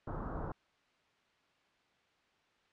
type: low-pass noise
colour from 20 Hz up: pink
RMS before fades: -40 dBFS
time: 0.07-0.52 s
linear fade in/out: 5 ms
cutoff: 1400 Hz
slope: 48 dB/octave
effects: white hiss -71 dBFS RMS until 2.72 s + low-pass 3000 Hz 12 dB/octave